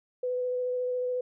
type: tone with vibrato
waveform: sine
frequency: 499.4 Hz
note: B4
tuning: 19 cents sharp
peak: -27 dBFS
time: 0.23-1.21 s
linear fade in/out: 5 ms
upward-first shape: square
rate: 14 Hz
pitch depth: 9 cents each way
effects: none